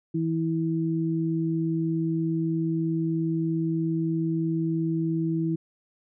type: tone pair together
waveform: sine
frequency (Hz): 162.8 / 325.9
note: E3 / E4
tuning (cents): -21 / -20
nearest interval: octave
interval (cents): 1201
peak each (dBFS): -26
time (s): 0.14-5.56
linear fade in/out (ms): 10
effects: none